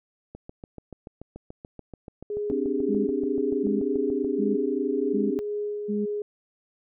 click train, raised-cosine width 2 ms, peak -26 dBFS, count 28, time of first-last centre 0.35-4.246 s, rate 6.93 Hz
sine tone with tremolo, 415.3 Hz, G#4, in tune, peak -26 dBFS, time 2.3-6.22 s, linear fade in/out 2 ms, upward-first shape sine, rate 1.9 Hz, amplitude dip 35%
sine chord, C suspended second, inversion none, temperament equal, 261.6 / 293.7 / 392 Hz, C4 / D4 / G4, 0 / 0 / 0 cents, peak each -29 dBFS, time 2.5-5.39 s, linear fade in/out 0 ms
sine tone bursts, 207.6 Hz, G#3, in tune, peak -25 dBFS, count 5, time 2.88-6.06 s, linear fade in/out 20 ms, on 180 ms, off 570 ms
effects none

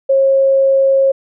sine tone, 541 Hz, C#5, 42 cents flat, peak -8 dBFS, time 0.09-1.12 s, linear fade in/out 10 ms, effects none

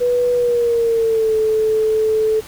sine tone with pitch glide, 489.7 to 436.3 Hz, B4 to A4, -15 to -15 cents, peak -13 dBFS, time 0-2.41 s, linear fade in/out 20 ms, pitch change -200 cents, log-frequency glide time 0.34-1.36 s, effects pink hiss -38 dBFS RMS until 2.47 s

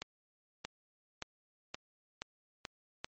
accelerating click train, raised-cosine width 0.2 ms, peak -21 dBFS, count 7, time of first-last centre 0.02-3.045 s, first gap 630 ms, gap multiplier 0.91, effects MP3 32 kbps

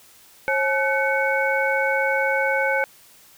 sine tone cluster, 540 / 855 / 1514 / 2222 Hz, C#5 / A5 / F#6 / C#7, -45 / -50 / +39 / +4 cents, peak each -23 / -26 / -23 / -25 dBFS, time 0.48-2.84 s, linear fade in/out 0 ms, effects white hiss -51 dBFS RMS until 3.37 s

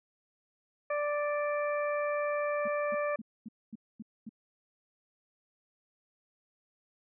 harmonic tone, 587.3 Hz, D5, in tune, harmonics 1 / 2 / 3 / 4, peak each -30 / -36 / -40 / -42 dBFS, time 0.9-3.16 s, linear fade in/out 5 ms
sine tone bursts, 220.5 Hz, A3, 4 cents sharp, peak -39 dBFS, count 7, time 2.65-4.293 s, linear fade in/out 5 ms, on 29 ms, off 240 ms
effects none

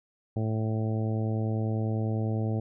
harmonic tone, 110 Hz, A2, in tune, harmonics 1 / 2 / 3 / 4 / 5 / 6 / 7, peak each -27 / -33 / -37 / -39 / -41 / -43 / -44 dBFS, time 0.36-2.6 s, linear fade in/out 5 ms, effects none

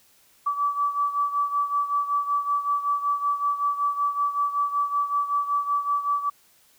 sine beating tone pair, 1151 / 1156.3 Hz, D6 / D6, -35 / -27 cents, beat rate 5.3 Hz, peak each -23 / -28 dBFS, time 0.46-6.3 s, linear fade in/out 10 ms, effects white hiss -59 dBFS RMS until 6.78 s

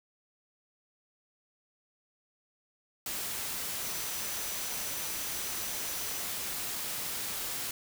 sine tone in noise, 5960 Hz, F#8, 12 cents sharp, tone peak -45 dBFS, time 3.81-6.23 s, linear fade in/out 2 ms, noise white, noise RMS -36 dBFS, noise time 3.06-7.71 s, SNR -12 dB, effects none

